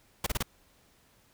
pink noise bursts, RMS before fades -29 dBFS, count 4, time 0.24-0.427 s, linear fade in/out 5 ms, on 25 ms, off 29 ms, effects pink hiss -64 dBFS RMS until 1.33 s

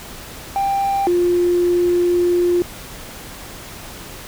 triangle tone pair in turn, 790 / 351.9 Hz, G5 / F4, +13 / +13 cents, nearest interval octave + major second, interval 1400 cents, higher first, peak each -13 / -9 dBFS, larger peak second, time 0.56-1.07 / 1.07-2.62 s, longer second, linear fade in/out 0 ms, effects tanh soft clip ceiling -11 dBFS + pink hiss -35 dBFS RMS until 4.27 s

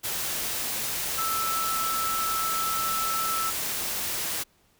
sine tone in noise, 1318.5 Hz, E6, in tune, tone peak -27 dBFS, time 1.17-3.51 s, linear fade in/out 20 ms, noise white, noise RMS -30 dBFS, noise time 0.03-4.44 s, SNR 0 dB, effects pink hiss -64 dBFS RMS until 4.79 s

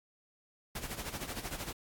pink noise with tremolo, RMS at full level -38 dBFS, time 0.75-1.73 s, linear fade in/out 5 ms, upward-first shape sine, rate 13 Hz, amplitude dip 70%, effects AAC 64 kbps

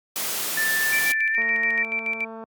white noise, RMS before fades -27 dBFS, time 0.16-1.12 s, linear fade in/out 0 ms
sine tone with pitch glide, 1767 to 1864.5 Hz, A6 to A#6, +7 to 0 cents, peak -21 dBFS, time 0.57-1.83 s, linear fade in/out 5 ms, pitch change +93 cents, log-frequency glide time 1.31-1.42 s
sine tone with tremolo, 2339 Hz, D7, 8 cents flat, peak -22 dBFS, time 0.92-2.25 s, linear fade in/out 10 ms, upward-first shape square, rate 7 Hz, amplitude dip 65%
click train, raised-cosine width 1 ms, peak -25 dBFS, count 238, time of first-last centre 1.38-2.438 s, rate 224 Hz
effects high-pass 150 Hz 12 dB/octave + Opus 48 kbps

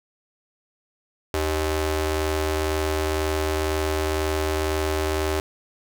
sawtooth ring-modulated tone, 232 Hz, A#3, 8 cents flat, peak -15 dBFS, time 1.34-5.4 s, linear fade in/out 0 ms, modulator 157 Hz, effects none

